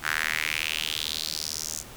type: tone with high-pass filter sweep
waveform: sawtooth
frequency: 77.78 Hz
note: D#2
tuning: in tune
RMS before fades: -30 dBFS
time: 0.02-1.84 s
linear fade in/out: 50 ms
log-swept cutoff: 1500 to 6900 Hz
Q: 3.5
effects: pink hiss -45 dBFS RMS until 1.96 s